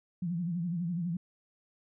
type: tone with vibrato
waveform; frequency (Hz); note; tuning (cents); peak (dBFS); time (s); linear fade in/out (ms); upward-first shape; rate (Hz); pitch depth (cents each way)
sine; 172.5; F3; -21; -30; 0.22-1.17; 5; sine; 12; 100
effects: none